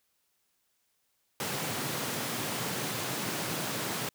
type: high-pass noise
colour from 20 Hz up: pink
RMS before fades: -34 dBFS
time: 1.4-4.09 s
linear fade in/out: 2 ms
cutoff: 110 Hz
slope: 48 dB/octave
effects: white hiss -75 dBFS RMS until 4.14 s